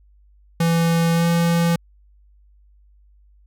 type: tone with pitch glide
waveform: square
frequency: 167 to 169.23 Hz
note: E3 to E3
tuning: +23 to +46 cents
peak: -16 dBFS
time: 0.6-1.76 s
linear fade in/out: 5 ms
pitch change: +23 cents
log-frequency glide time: 1.13-1.26 s
effects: added 50 Hz sine -50 dBFS peak until 3.46 s